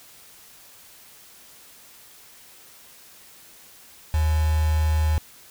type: tone with quantisation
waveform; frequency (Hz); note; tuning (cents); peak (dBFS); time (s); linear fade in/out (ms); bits
sine; 77.78; D#2; 0; -18; 4.14-5.18; 0; 5
effects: white hiss -49 dBFS RMS until 5.5 s